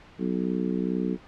harmonic tone, 62.2 Hz, B1, 13 cents sharp, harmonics 3 / 4 / 5 / 6 / 7, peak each -28 / -30 / -32 / -34 / -35 dBFS, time 0.18-1.18 s, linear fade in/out 50 ms, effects pink hiss -50 dBFS RMS until 1.27 s + low-pass 3000 Hz 12 dB/octave

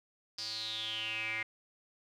square tone with band-pass filter sweep, 110.9 Hz, A2, 14 cents sharp, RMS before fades -38 dBFS, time 0.38-1.43 s, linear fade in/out 5 ms, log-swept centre 4900 to 2100 Hz, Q 9.2, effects none

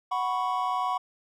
triangle chord, F# suspended fourth, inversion none, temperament equal, 740 / 987.8 / 1108.7 Hz, F#5 / B5 / C#6, 0 / 0 / 0 cents, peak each -28 dBFS, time 0.11-0.98 s, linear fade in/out 10 ms, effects none

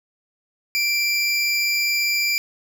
square tone pair together, 2349 / 4886 Hz, D7 / D#8, 0 / -32 cents, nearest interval octave + minor second, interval 1268 cents, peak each -21 / -24 dBFS, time 0.75-2.38 s, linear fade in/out 0 ms, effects 8-bit

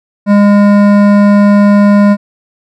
sine tone with hard clipping, 203.9 Hz, G#3, 32 cents flat, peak -5 dBFS, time 0.26-2.17 s, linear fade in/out 50 ms, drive 14 dB, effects none

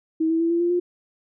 sine tone with pitch steps, 320.4 / 326.8 / 333.2 / 339.8 / 346.6 / 353.5 Hz, E4 / E4 / E4 / F4 / F4 / F4, -49 / -15 / +19 / -47 / -13 / +21 cents, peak -18 dBFS, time 0.2-0.8 s, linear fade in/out 10 ms, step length 100 ms, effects none

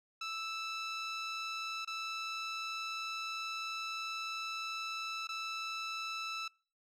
15% pulse tone with dropouts, 1318.5 Hz, E6, in tune, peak -31 dBFS, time 0.21-6.48 s, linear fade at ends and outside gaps 5 ms, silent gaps 1.849-1.874 / 5.272-5.289 s, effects noise-tail reverb RT60 0.4 s tail -25 dB re dry + low-pass 6000 Hz 12 dB/octave

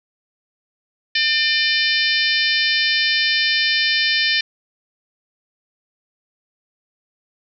harmonic tone, 600 Hz, D5, 37 cents sharp, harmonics 3 / 4 / 5 / 6 / 7 / 8 / 9, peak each -21 / -22 / -23 / -24 / -24 / -25 / -26 dBFS, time 1.15-4.41 s, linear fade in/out 5 ms, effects none

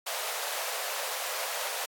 pink high-pass noise, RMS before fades -34 dBFS, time 0.06-1.86 s, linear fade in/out 10 ms, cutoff 490 Hz, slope 48 dB/octave, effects AAC 64 kbps

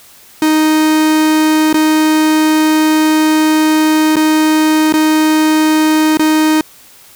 45% pulse tone with dropouts, 311.1 Hz, D#4, in tune, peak -8 dBFS, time 0.42-6.61 s, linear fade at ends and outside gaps 2 ms, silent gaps 1.729-1.742 / 4.158-4.166 / 4.925-4.938 / 6.172-6.194 s, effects white hiss -41 dBFS RMS until 7.15 s

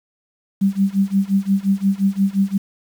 sine tone with tremolo, 196 Hz, G3, in tune, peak -11 dBFS, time 0.61-2.58 s, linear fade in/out 10 ms, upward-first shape sine, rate 5.7 Hz, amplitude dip 95%, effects 7-bit

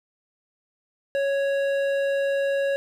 triangle tone with hard clipping, 554.4 Hz, C#5, in tune, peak -23 dBFS, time 1.15-2.76 s, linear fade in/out 0 ms, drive 14 dB, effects none

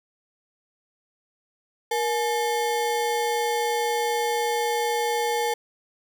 square ring-modulated tone, 659.3 Hz, E5, in tune, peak -20 dBFS, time 1.91-5.54 s, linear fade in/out 5 ms, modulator 188 Hz, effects none

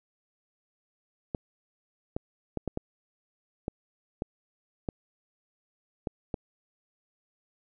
clicks, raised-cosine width 2 ms, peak -17 dBFS, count 10, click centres 1.348 / 2.165 / 2.573 / 2.677 / 2.774 / 3.681 / 4.221 / 4.888 / 6.072 / 6.342 s, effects none

